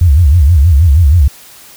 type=tone with vibrato; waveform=sine; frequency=77.78 Hz; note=D#2; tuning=in tune; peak=-3 dBFS; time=0.01-1.28 s; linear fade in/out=5 ms; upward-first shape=sine; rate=6.3 Hz; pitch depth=260 cents each way; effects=white hiss -37 dBFS RMS until 1.76 s